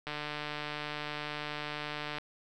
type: click train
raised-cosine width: 0.3 ms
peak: -21 dBFS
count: 316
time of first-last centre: 0.07-2.184 s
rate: 149 Hz
effects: none